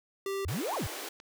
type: tone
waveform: square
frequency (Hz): 392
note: G4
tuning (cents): 0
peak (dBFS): -32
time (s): 0.26-0.45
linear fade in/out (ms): 2
type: exponential two-way sweep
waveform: sine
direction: up then down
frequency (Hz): 66.7 to 1148 to 66.7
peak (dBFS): -31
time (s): 0.45-0.87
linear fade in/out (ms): 5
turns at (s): 0.75
type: high-pass noise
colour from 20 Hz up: pink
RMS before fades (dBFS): -40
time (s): 0.48-1.09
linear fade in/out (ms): 5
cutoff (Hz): 310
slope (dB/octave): 48
type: clicks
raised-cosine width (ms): 0.2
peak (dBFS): -33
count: 3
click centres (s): 0.742 / 0.874 / 1.201
effects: none